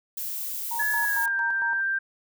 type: noise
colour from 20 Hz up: violet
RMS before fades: -32 dBFS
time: 0.17-1.26 s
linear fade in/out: 5 ms
type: tone with tremolo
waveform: sine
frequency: 932.3 Hz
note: A#5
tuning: in tune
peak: -29 dBFS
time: 0.71-1.81 s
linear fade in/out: 5 ms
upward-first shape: square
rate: 4.4 Hz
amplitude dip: 80%
type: tone with pitch glide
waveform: sine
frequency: 1700 to 1577 Hz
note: G#6 to G6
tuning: +40 to +10 cents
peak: -23 dBFS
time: 0.79-1.99 s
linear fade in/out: 10 ms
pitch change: -130 cents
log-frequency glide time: 0.97-1.37 s
effects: none